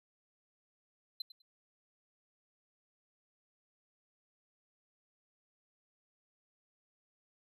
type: tone with echo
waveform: triangle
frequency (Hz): 4073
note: C8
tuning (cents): -47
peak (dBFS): -34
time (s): 1.2-1.22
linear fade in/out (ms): 5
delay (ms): 100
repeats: 2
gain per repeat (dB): -15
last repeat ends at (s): 1.42
effects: none